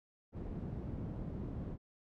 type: low-pass noise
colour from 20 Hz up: white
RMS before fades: -42 dBFS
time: 0.32-1.78 s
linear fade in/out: 50 ms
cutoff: 200 Hz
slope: 12 dB/octave
effects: none